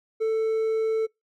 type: tone with hard clipping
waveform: triangle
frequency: 442.9 Hz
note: A4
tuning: 11 cents sharp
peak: -22 dBFS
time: 0.2-1.07 s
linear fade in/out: 20 ms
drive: 5 dB
effects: noise-tail reverb RT60 0.2 s tail -26 dB re dry